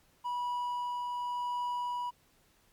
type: tone with tremolo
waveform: triangle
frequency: 976 Hz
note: B5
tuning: 21 cents flat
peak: -29 dBFS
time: 0.24-2.11 s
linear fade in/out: 20 ms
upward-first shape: triangle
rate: 0.9 Hz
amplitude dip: 25%
effects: pink hiss -67 dBFS RMS until 2.72 s + MP3 96 kbps